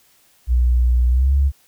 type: tone with pitch glide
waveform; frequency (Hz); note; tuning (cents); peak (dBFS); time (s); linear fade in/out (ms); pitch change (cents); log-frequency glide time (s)
sine; 61 to 69.27; B1 to C#2; -21 to -1; -12; 0.47-1.52; 50; +220; 1.09-1.34
effects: white hiss -56 dBFS RMS until 1.67 s